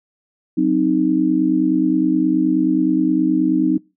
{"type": "chord", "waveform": "sine", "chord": "C diminished", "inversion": "second", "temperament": "equal", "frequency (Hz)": [185, 261.6, 311.1], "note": ["Gb3", "C4", "Eb4"], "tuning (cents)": [0, 0, 0], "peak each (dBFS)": [-22, -18, -16], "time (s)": [0.57, 3.78], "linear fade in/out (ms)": 10, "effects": ["noise-tail reverb RT60 0.3 s tail -25 dB re dry"]}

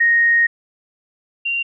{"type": "tone pair in turn", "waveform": "sine", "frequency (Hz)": [1865, 2767], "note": ["A#6", "F7"], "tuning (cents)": [0, -17], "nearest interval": "perfect fifth", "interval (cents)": 683, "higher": "second", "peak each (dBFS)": [-11, -18], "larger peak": "first", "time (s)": [[0, 0.47], [1.45, 1.63]], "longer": "first", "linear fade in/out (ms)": 10, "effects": []}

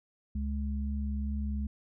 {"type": "tone pair together", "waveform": "sine", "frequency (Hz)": [69.3, 210.4], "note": ["C#2", "G#3"], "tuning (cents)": [0, 23], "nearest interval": "octave + perfect fifth", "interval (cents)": 1923, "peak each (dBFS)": [-31, -36], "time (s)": [0.35, 1.67], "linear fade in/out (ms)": 5, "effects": []}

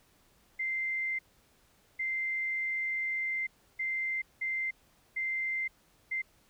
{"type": "tone bursts at uneven times", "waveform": "sine", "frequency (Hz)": 2085, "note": "C7", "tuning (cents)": -7, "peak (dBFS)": -30, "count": 6, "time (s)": [[0.59, 1.19], [1.99, 3.47], [3.79, 4.22], [4.41, 4.71], [5.16, 5.68], [6.11, 6.22]], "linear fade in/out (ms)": 10, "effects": ["pink hiss -66 dBFS RMS until 6.49 s"]}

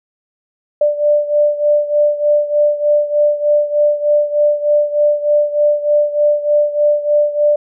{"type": "beating tone pair", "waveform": "sine", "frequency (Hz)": [590, 593.3], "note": ["D5", "D5"], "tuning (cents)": [8, 18], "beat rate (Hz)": 3.3, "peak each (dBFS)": [-12, -16], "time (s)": [0.81, 7.56], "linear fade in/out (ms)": 5, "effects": []}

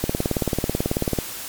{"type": "click train", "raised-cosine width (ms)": 2, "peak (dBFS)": -7, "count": 22, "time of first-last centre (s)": [0.04, 1.188], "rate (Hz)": 18.3, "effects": ["white hiss -33 dBFS RMS until 1.48 s", "MP3 96 kbps"]}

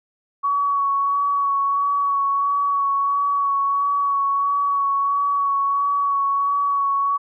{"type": "tone with vibrato", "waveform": "sine", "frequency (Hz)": 1123, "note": "C#6", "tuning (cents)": 22, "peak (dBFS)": -17, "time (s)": [0.43, 7.18], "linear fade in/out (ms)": 20, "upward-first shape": "sine", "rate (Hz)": 1.5, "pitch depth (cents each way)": 18, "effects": []}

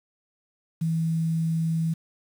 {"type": "tone with quantisation", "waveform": "sine", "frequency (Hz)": 162.9, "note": "E3", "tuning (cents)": -20, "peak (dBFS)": -22, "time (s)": [0.81, 1.94], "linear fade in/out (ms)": 10, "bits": 8, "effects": []}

